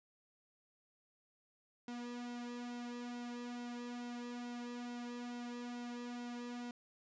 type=tone with flanger; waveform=sawtooth; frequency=241.8 Hz; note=B3; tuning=36 cents flat; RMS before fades=-45 dBFS; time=1.88-6.71 s; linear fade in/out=2 ms; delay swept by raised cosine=1.7 to 2.8 ms; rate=2.3 Hz; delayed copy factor=-0.75; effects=resampled to 16000 Hz

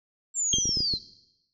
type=linear sweep; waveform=sine; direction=down; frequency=7480 to 3951 Hz; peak=-24 dBFS; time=0.34-0.99 s; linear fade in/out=50 ms
type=tone with exponential decay; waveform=sine; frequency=3224 Hz; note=G7; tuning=48 cents sharp; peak=-18 dBFS; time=0.53-0.72 s; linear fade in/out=1 ms; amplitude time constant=41 ms
type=clicks; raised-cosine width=3 ms; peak=-21 dBFS; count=7; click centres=0.54 / 0.585 / 0.656 / 0.692 / 0.772 / 0.805 / 0.938 s
effects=noise-tail reverb RT60 0.9 s tail -17 dB re dry

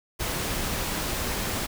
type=noise; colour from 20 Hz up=pink; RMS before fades=-29 dBFS; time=0.19-1.67 s; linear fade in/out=20 ms; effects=none

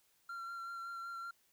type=tone with vibrato; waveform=triangle; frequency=1371 Hz; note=F6; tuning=32 cents flat; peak=-40 dBFS; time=0.29-1.31 s; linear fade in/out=5 ms; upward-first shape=sine; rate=5.3 Hz; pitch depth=18 cents each way; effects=white hiss -73 dBFS RMS until 1.52 s

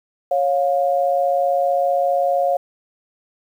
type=tone pair together; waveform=sine; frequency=552 / 707.4 Hz; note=C#5 / F5; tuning=-7 / +22 cents; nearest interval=major third; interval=429 cents; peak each=-18 dBFS; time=0.31-2.57 s; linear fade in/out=5 ms; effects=8-bit

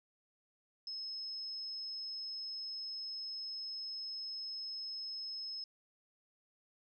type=tone; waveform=sine; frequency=5180 Hz; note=E8; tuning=31 cents flat; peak=-40 dBFS; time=0.87-5.64 s; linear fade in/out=2 ms; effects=none

